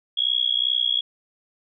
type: tone with amplitude modulation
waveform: sine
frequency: 3322 Hz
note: G#7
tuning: in tune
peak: -15 dBFS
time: 0.17-1.01 s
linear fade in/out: 10 ms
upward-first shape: sine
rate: 62.5 Hz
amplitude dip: 100%
effects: none